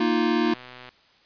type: chord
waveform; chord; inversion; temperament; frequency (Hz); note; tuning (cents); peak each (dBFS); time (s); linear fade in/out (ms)
square; Bb suspended fourth; none; equal; 233.1 / 311.1 / 349.2; Bb3 / Eb4 / F4; 0 / 0 / 0; -25; 0-0.54; 5
type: click train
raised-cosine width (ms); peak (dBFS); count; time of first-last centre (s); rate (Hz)
0.3; -26; 56; 0.45-0.89; 125
effects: white hiss -58 dBFS RMS until 1.25 s + resampled to 11025 Hz